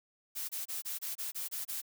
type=noise bursts; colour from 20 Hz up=blue; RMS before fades=-38 dBFS; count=9; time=0.35-1.818 s; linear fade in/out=20 ms; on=140 ms; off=26 ms; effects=none